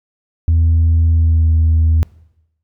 sine tone with pitch glide, 81.9 to 80.31 Hz, E2 to E2, -11 to -45 cents, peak -7 dBFS, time 0.48-2.03 s, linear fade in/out 0 ms, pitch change -34 cents, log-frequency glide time 1.11-1.52 s, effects noise-tail reverb RT60 0.9 s tail -24 dB re dry + tanh soft clip ceiling -7 dBFS

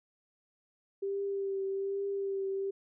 sine tone with vibrato, 392.9 Hz, G4, 4 cents sharp, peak -31 dBFS, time 1.02-2.71 s, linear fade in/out 10 ms, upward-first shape triangle, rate 1.2 Hz, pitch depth 26 cents each way, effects none

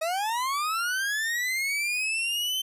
40% pulse linear sweep, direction up, 622.3 to 3100 Hz, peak -25 dBFS, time 0.01-2.62 s, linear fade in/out 10 ms, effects resampled to 32000 Hz

